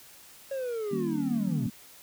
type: linear sweep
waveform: triangle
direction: down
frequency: 554.4 to 110.6 Hz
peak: -28 dBFS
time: 0.51-1.67 s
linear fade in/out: 5 ms
type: chord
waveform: sine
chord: Eb dominant seventh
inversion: none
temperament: equal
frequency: 155.56 / 196 / 233.1 / 277.2 Hz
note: Eb3 / G3 / Bb3 / Db4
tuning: 0 / 0 / 0 / 0 cents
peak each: -36 / -34 / -32 / -37 dBFS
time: 0.91-1.7 s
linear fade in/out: 10 ms
effects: white hiss -52 dBFS RMS until 2.02 s